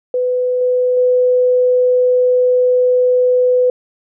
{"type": "tone with level steps", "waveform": "sine", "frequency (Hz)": 500, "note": "B4", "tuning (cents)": 21, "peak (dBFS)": [-13, -11, -9], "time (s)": [0.14, 3.7], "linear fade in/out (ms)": 2, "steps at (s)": [0.61, 0.97], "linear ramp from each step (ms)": 2, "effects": []}